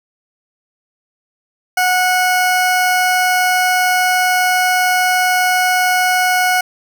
20% pulse tone, 733 Hz, F#5, 16 cents flat, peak -7 dBFS, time 1.77-6.61 s, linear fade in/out 5 ms, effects none

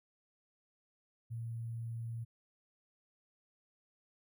sine tone with sample-and-hold, 115.3 Hz, A#2, 19 cents flat, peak -38 dBFS, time 1.3-2.25 s, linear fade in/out 20 ms, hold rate 11025 Hz, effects none

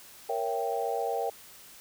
sine chord, A# diminished seventh, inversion none, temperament equal with one note detuned, 466.2 / 554.4 / 670 / 784 Hz, A#4 / C#5 / E5 / G5, 0 / 0 / +28 / 0 cents, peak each -32 / -36 / -35 / -32 dBFS, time 0.29-1.3 s, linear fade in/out 5 ms, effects white hiss -51 dBFS RMS until 1.8 s

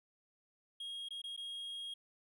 triangle tone with dropouts, 3267 Hz, G#7, 29 cents flat, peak -40 dBFS, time 0.8-1.94 s, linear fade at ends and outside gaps 5 ms, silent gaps 1.087-1.106 / 1.218-1.239 / 1.365-1.375 s, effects none

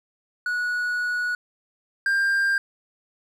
triangle tone pair in turn, 1464 / 1593.7 Hz, F#6 / G6, -19 / +28 cents, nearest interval minor second, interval 147 cents, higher second, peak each -21 / -17 dBFS, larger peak second, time 0.46-1.35 / 2.06-2.58 s, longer first, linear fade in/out 2 ms, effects none

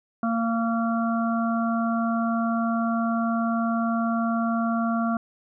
harmonic tone, 229.2 Hz, A#3, 29 cents flat, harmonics 1 / 3 / 5 / 6, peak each -23 / -29 / -32 / -32 dBFS, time 0.23-5.17 s, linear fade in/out 2 ms, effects none

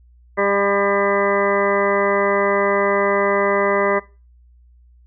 harmonic tone, 200 Hz, G3, 35 cents sharp, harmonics 1 / 2 / 3 / 4 / 5 / 6 / 8 / 9 / 10, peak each -28 / -20 / -20 / -32 / -25 / -24 / -29 / -31 / -24 dBFS, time 0.37-4 s, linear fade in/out 20 ms, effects noise-tail reverb RT60 0.3 s tail -20 dB re dry + added 60 Hz sine -47 dBFS peak until 5.06 s

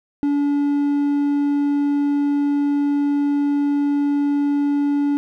triangle tone, 286.8 Hz, D4, 41 cents flat, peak -14 dBFS, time 0.23-5.17 s, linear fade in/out 0 ms, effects none

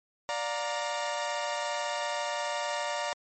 sawtooth chord, Bb major, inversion first, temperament equal with one note detuned, 587.3 / 709.8 / 932.3 Hz, D5 / F5 / Bb5, 0 / +28 / 0 cents, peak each -30 / -33 / -30 dBFS, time 0.29-3.13 s, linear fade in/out 0 ms, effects MP3 32 kbps

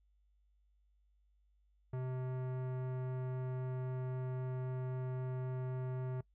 sine tone with tanh clipping, 128.3 Hz, C3, 34 cents flat, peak -39 dBFS, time 1.93-6.21 s, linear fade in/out 5 ms, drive 18 dB, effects noise-tail reverb RT60 0.1 s tail -22 dB re dry + added 50 Hz sine -69 dBFS peak until 6.34 s

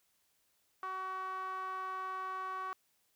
sawtooth tone with band-pass filter, 376.6 Hz, F#4, 31 cents sharp, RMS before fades -40 dBFS, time 0.83-2.73 s, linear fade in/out 0 ms, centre 1200 Hz, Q 6.6, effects white hiss -75 dBFS RMS until 3.15 s

